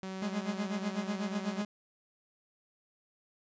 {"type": "tone", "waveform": "sawtooth", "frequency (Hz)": 189.5, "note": "F#3", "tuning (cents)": 42, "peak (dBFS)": -34, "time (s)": [0.03, 1.62], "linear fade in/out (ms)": 0}
{"type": "tone with tremolo", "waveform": "45% pulse", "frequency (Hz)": 207.7, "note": "G#3", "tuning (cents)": 0, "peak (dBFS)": -30, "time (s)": [0.22, 1.65], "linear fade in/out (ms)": 2, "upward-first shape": "triangle", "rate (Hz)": 8.1, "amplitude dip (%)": 95}
{"effects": ["resampled to 16000 Hz"]}